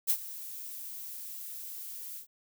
violet noise with ADSR envelope, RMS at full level -25 dBFS, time 0.07-2.27 s, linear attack 29 ms, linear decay 66 ms, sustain -17 dB, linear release 99 ms, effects none

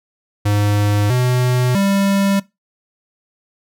square tone with pitch steps, 103.2 / 125.3 / 197.4 Hz, G#2 / B2 / G3, -10 / +25 / +12 cents, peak -14 dBFS, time 0.45-2.4 s, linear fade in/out 10 ms, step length 650 ms, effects noise-tail reverb RT60 0.2 s tail -20 dB re dry

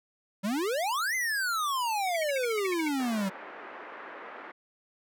square exponential two-way sweep, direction up then down, 186.1 to 2093 to 186.1 Hz, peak -28 dBFS, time 0.43-3.3 s, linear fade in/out 20 ms, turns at 1.15 s
sine tone bursts, 2237 Hz, C#7, 15 cents sharp, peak -30 dBFS, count 12, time 2.07-2.884 s, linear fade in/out 5 ms, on 22 ms, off 50 ms
white band-pass noise, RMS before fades -44 dBFS, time 2.99-4.52 s, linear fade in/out 10 ms, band 280 to 1800 Hz, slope 24 dB/octave
effects none

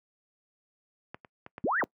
clicks, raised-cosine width 0.5 ms, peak -24 / -33 / -28 / -25 / -33 dBFS, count 5, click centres 1.145 / 1.248 / 1.464 / 1.581 / 1.797 s
sine linear two-way sweep, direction up then down, 153.3 to 1989 to 153.3 Hz, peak -25 dBFS, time 1.64-1.84 s, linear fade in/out 0 ms, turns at 1.8 s
effects noise-tail reverb RT60 0.1 s tail -24 dB re dry + high-pass 100 Hz 12 dB/octave

